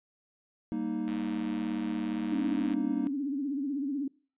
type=chord; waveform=triangle; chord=Eb major; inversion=first; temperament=equal; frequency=196 / 233.1 / 311.1 Hz; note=G3 / Bb3 / Eb4; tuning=0 / 0 / 0 cents; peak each=-36 / -31 / -32 dBFS; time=0.72-3.07 s; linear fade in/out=0 ms
type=click train; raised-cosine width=0.3 ms; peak=-29 dBFS; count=170; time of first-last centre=1.08-2.737 s; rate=102 Hz
type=tone with vibrato; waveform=sine; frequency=279.5 Hz; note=C#4; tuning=14 cents sharp; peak=-29 dBFS; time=2.32-4.08 s; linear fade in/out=5 ms; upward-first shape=sine; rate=16 Hz; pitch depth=110 cents each way
effects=noise-tail reverb RT60 0.4 s tail -23 dB re dry + resampled to 8000 Hz